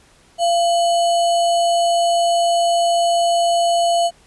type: tone with sample-and-hold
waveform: sine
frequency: 687 Hz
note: F5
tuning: 29 cents flat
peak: -13 dBFS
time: 0.38-4.11 s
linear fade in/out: 50 ms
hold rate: 3675 Hz
effects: pink hiss -52 dBFS RMS until 4.26 s + resampled to 24000 Hz